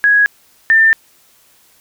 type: tone pair in turn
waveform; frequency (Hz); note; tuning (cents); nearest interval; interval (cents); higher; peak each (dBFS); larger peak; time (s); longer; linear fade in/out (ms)
sine; 1663 / 1791.8; G#6 / A6; +2 / +31; minor second; 129; second; -7 / -6; second; 0.04-0.26 / 0.7-0.93; second; 0
effects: white hiss -51 dBFS RMS until 1.8 s